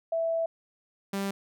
sine / sawtooth tone pair in turn, 659.3 / 197.15 Hz, E5 / G3, 0 / +10 cents, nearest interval octave + major sixth, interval 2090 cents, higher first, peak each -25 dBFS, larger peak neither, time 0.12-0.46 / 1.13-1.31 s, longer first, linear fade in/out 5 ms, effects none

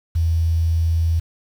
sine tone with quantisation, 82.41 Hz, E2, in tune, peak -15 dBFS, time 0.15-1.2 s, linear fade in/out 10 ms, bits 7, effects none

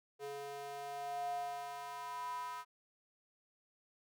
square tone with high-pass filter sweep, 141.4 Hz, C#3, 35 cents sharp, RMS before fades -43 dBFS, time 0.19-2.65 s, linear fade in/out 50 ms, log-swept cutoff 490 to 1100 Hz, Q 8.2, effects none

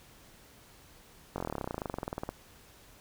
slowing click train, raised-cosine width 1 ms, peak -20 dBFS, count 27, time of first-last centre 1.36-2.291 s, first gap 21 ms, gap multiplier 1.04, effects pink hiss -57 dBFS RMS until 3 s

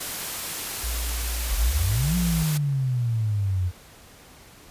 white noise, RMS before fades -31 dBFS, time 0-2.58 s, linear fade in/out 10 ms
sine tone, 58.3 Hz, A#1, 1 cent sharp, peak -26 dBFS, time 0.83-2.44 s, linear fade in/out 10 ms
sine exponential two-way sweep, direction up then down, 40.9 to 179.8 to 87.3 Hz, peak -21 dBFS, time 1.49-3.72 s, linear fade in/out 50 ms, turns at 2.16 s
effects pink hiss -49 dBFS RMS until 4.7 s + resampled to 32000 Hz

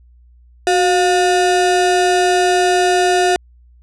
square ring-modulated tone, 539 Hz, C#5, 49 cents flat, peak -9 dBFS, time 0.67-3.36 s, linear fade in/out 0 ms, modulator 170 Hz, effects added 60 Hz sine -44 dBFS peak until 3.82 s + resampled to 22050 Hz

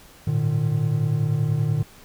triangle tone cluster, 105.5 / 115.9 / 151 Hz, G#2 / A#2 / D3, +28 / -10 / +48 cents, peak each -27 / -21 / -20 dBFS, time 0.27-1.83 s, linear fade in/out 5 ms, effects pink hiss -49 dBFS RMS until 2.04 s

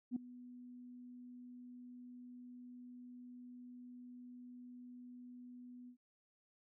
sine tone with ADSR envelope, 246.9 Hz, B3, in tune, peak -32 dBFS, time 0.11-5.97 s, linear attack 51 ms, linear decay 5 ms, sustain -19 dB, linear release 88 ms, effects tanh soft clip ceiling -30 dBFS

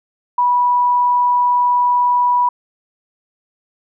sine tone, 979 Hz, B5, 15 cents flat, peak -11 dBFS, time 0.38-2.49 s, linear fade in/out 5 ms, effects none

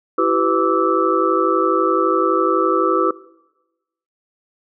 sine tone cluster, 332.4 / 384.3 / 499.2 / 1163 / 1310 Hz, E4 / G4 / B4 / D6 / E6, +15 / -34 / +19 / -17 / -11 cents, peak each -20 dBFS, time 0.18-3.11 s, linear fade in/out 5 ms, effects noise-tail reverb RT60 1.0 s tail -20 dB re dry

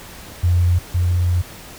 sine tone pair in turn, 88 / 88.51 Hz, F2 / F2, +14 / +24 cents, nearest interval unison, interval 10 cents, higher second, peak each -12 / -14 dBFS, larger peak first, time 0.43-0.79 / 0.94-1.42 s, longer second, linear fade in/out 10 ms, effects pink hiss -38 dBFS RMS until 1.78 s

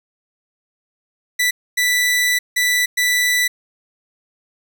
sawtooth tone bursts at uneven times, 1975.5 Hz, B6, in tune, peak -11 dBFS, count 4, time 1.39-1.51 / 1.77-2.39 / 2.56-2.86 / 2.97-3.48 s, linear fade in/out 10 ms, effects none

